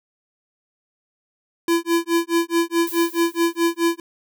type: tone with tremolo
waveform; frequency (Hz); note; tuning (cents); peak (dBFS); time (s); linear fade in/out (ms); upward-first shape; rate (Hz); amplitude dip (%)
square; 337; E4; +38; -15; 1.68-4; 2; sine; 4.7; 100
type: noise with exponential decay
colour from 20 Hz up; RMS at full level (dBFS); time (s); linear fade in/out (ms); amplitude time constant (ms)
violet; -29; 2.87-3.98; 2; 240
effects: none